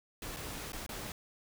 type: noise with dropouts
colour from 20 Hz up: pink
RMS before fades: -42 dBFS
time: 0.22-1.12 s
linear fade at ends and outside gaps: 2 ms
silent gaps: 0.364-0.368 / 0.721-0.731 / 0.864-0.891 s
effects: none